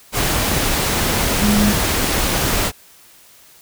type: tone in noise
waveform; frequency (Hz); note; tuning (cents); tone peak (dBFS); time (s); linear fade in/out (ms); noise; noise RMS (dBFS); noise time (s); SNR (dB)
sine; 207.7; G#3; 0; -13; 1.4-1.75; 50; pink; -18; 0.12-2.72; +2
effects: white hiss -47 dBFS RMS until 3.61 s